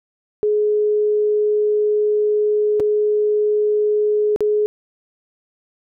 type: tone with dropouts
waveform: sine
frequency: 421 Hz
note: G#4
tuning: 24 cents sharp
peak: -14 dBFS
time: 0.43-4.66 s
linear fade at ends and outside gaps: 0 ms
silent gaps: 2.798-2.803 / 4.361-4.406 s
effects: none